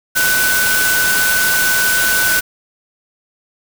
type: tone in noise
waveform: sine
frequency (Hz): 1500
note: F#6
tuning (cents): +23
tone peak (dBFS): -14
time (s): 0.15-2.41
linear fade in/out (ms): 20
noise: white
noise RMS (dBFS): -17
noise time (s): 0.15-2.41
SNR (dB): 0
effects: none